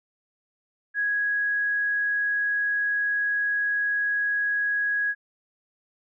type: tone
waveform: sine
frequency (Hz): 1661.2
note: G#6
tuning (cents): 0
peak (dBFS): -22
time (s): 0.94-5.15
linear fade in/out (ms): 50
effects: none